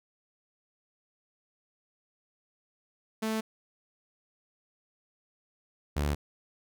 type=tone pair in turn; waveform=sawtooth; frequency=220 / 72.93 Hz; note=A3 / D2; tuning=0 / -12 cents; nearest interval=octave + perfect fifth; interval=1912 cents; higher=first; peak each=-25 / -23 dBFS; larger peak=second; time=3.22-3.41 / 5.96-6.15 s; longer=neither; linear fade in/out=10 ms; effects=none